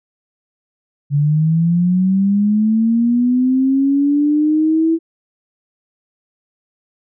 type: linear sweep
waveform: sine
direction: up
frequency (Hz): 141.1 to 330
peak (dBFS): -11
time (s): 1.1-4.99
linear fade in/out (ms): 50
effects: none